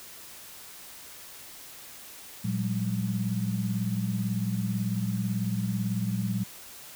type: tone cluster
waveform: sine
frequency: 115.7 / 181.8 / 199.9 Hz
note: A#2 / F#3 / G3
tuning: -13 / -30 / +34 cents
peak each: -30 / -31 / -31 dBFS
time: 2.44-6.44 s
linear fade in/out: 10 ms
effects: white hiss -46 dBFS RMS until 6.95 s